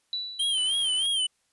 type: tone with exponential decay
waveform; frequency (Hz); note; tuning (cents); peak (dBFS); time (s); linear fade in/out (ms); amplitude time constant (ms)
sine; 3951; B7; 0; -26; 0.13-0.87; 1; 160
type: tone with vibrato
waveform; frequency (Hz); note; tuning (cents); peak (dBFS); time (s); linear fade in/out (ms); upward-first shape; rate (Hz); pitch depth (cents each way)
square; 3135; G7; -1; -24; 0.39-1.27; 10; sine; 3.2; 87
type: click train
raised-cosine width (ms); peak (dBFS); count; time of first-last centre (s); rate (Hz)
0.2; -31; 37; 0.58-1.057; 75.5
effects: white hiss -71 dBFS RMS until 1.52 s + resampled to 24000 Hz